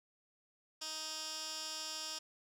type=tone with band-pass filter; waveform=15% pulse; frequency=313.1 Hz; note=D#4; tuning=11 cents sharp; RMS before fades=-43 dBFS; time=0.81-2.19 s; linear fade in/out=10 ms; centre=5400 Hz; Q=2.1; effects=none